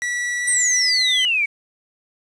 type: tone with pitch glide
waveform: 45% pulse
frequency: 1946 to 2013 Hz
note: B6 to B6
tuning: -26 to +33 cents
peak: -21 dBFS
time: 0.02-1.25 s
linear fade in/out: 0 ms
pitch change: +59 cents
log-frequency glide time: 0.39-0.99 s
type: exponential sweep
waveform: sine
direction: down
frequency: 8870 to 2217 Hz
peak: -16 dBFS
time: 0.47-1.46 s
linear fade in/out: 10 ms
effects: resampled to 22050 Hz + 8-bit